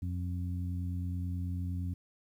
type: harmonic tone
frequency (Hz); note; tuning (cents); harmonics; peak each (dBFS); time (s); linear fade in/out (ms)
89; F2; +33; 1 / 2 / 3; -33 / -41 / -44; 0.02-1.94; 5
effects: 11-bit